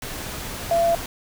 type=tone in noise; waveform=sine; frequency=677 Hz; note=E5; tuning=46 cents sharp; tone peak=-16 dBFS; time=0.71-0.95 s; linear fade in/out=2 ms; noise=pink; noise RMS=-32 dBFS; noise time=0.02-1.06 s; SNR=+13 dB; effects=none